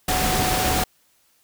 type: tone in noise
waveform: sine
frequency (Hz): 741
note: F#5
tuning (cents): +2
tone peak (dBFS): -25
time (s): 0.08-0.84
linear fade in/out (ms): 5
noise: pink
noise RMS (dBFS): -22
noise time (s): 0.08-0.84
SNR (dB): -6
effects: white hiss -62 dBFS RMS until 1.43 s